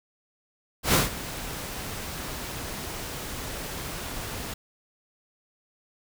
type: noise with ADSR envelope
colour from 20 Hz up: pink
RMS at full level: -19 dBFS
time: 0.83-4.54 s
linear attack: 110 ms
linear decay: 150 ms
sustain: -16 dB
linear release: 6 ms
effects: none